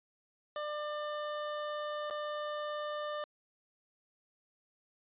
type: tone with dropouts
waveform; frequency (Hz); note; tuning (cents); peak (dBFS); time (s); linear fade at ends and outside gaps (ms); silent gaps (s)
25% pulse; 597; D5; +28; -32; 0.56-3.24; 1; 2.1-2.108
effects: resampled to 8000 Hz